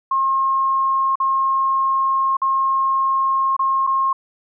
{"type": "tone with dropouts", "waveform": "sine", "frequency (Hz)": 1073, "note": "C6", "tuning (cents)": 43, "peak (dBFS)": -15, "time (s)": [0.11, 4.13], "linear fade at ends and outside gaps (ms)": 5, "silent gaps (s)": [[1.156, 1.2], [2.369, 2.417], [3.566, 3.592], [3.868, 3.872]], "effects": []}